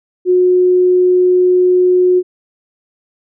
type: tone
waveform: sine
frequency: 363.3 Hz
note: F#4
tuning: 32 cents flat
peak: -7 dBFS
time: 0.25-2.23 s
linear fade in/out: 50 ms
effects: none